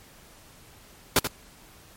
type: noise with echo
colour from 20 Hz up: pink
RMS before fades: -19 dBFS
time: 1.16-1.19 s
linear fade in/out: 2 ms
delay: 83 ms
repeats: 1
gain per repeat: -9 dB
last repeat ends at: 1.273 s
effects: pink hiss -52 dBFS RMS until 1.96 s + MP3 64 kbps